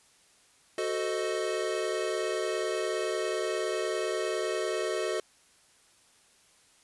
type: chord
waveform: square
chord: F# diminished seventh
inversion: none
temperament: equal with one note detuned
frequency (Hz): 370 / 440 / 517.2 / 622.3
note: F#4 / A4 / C5 / Eb5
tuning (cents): 0 / 0 / -20 / 0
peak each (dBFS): -34 / -34 / -39 / -35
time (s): 0.78-5.2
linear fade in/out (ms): 2
effects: white hiss -62 dBFS RMS until 6.83 s + resampled to 24000 Hz